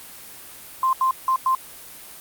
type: tone bursts at uneven times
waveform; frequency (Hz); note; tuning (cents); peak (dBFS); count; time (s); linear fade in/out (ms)
sine; 1046.5; C6; 0; -16; 4; 0.83-0.93 / 1.01-1.11 / 1.28-1.36 / 1.46-1.55; 2
effects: white hiss -41 dBFS RMS until 2.2 s + Opus 32 kbps